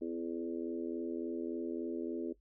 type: harmonic tone with a mistuned harmonic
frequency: 83.5 Hz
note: E2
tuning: 23 cents sharp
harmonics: 3 / 4 / 5 / 6 / 7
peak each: -41 / -38 / -42 / -51 / -50 dBFS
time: 0.01-2.33 s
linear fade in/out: 10 ms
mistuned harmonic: 3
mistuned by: +24 cents
effects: noise-tail reverb RT60 0.1 s tail -17 dB re dry + added 50 Hz sine -66 dBFS peak until 2.4 s